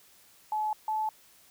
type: tone pair in turn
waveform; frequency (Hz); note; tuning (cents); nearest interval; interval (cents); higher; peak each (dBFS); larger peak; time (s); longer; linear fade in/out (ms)
sine; 857 / 866.5; A5 / A5; -46 / -27; unison; 19; second; -27; neither; 0.52-0.73 / 0.88-1.09; neither; 2
effects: white hiss -59 dBFS RMS until 1.5 s